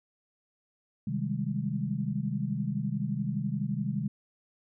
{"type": "chord", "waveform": "sine", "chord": "Ab major seventh", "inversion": "first", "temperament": "equal", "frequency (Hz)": [130.81, 155.56, 196, 207.7], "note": ["C3", "Eb3", "G3", "Ab3"], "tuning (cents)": [0, 0, 0, 0], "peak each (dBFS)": -34, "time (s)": [1.07, 4.08], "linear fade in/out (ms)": 5, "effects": []}